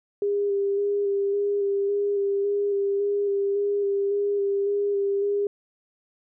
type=tone with vibrato; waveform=sine; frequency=402.1 Hz; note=G4; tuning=44 cents sharp; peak=-21 dBFS; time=0.22-5.47 s; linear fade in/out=2 ms; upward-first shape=square; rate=1.8 Hz; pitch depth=16 cents each way; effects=none